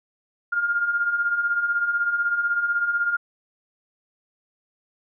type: beating tone pair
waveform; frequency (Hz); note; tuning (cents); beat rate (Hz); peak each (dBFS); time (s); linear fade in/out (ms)
sine; 1396.9 / 1412.9; F6 / F6; 0 / +20; 16; -28 / -21; 0.52-3.17; 10
effects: none